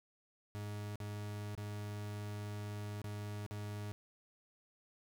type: tone with dropouts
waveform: 40% pulse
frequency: 103.83 Hz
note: G#2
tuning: in tune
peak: -40 dBFS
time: 0.55-3.92 s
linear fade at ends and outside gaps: 0 ms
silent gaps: 0.957-1.002 / 1.551-1.577 / 3.017-3.042 / 3.464-3.51 s
effects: none